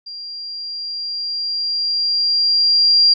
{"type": "tone with level ramp", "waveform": "sine", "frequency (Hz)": 4767, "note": "D8", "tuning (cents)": 25, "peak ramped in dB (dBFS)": [-29, -8], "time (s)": [0.06, 3.14], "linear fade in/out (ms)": 10, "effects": []}